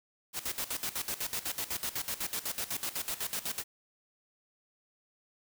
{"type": "noise with tremolo", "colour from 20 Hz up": "white", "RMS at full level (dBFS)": -34, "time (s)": [0.33, 3.64], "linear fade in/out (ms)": 50, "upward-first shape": "square", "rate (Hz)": 8, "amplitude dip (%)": 80, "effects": []}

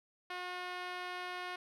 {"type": "tone with band-pass filter", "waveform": "5% pulse", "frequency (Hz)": 360.6, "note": "F#4", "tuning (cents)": -45, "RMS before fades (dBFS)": -42, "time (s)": [0.3, 1.56], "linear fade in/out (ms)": 5, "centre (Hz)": 860, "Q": 0.56, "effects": []}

